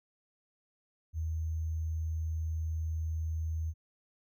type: tone with sample-and-hold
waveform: sine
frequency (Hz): 80.1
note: E2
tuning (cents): -49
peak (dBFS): -31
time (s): 1.13-3.74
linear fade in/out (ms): 50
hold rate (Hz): 6300
effects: none